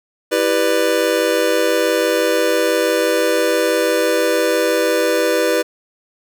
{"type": "chord", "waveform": "square", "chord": "E minor seventh", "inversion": "none", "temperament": "just", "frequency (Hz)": [329.6, 395.6, 494.4, 593.3], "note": ["E4", "G4", "B4", "D5"], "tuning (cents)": [0, 16, 2, 18], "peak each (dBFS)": [-22, -22, -18, -21], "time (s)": [0.31, 5.63], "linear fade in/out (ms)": 20, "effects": []}